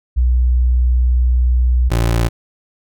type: tone pair in turn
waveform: sine / 25% pulse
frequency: 61.6 / 57.7 Hz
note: B1 / A#1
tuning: -4 / -17 cents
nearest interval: minor second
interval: 113 cents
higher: first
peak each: -10 / -9 dBFS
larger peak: second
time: 0.16-1.9 / 1.9-2.29 s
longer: first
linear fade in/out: 20 ms
effects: none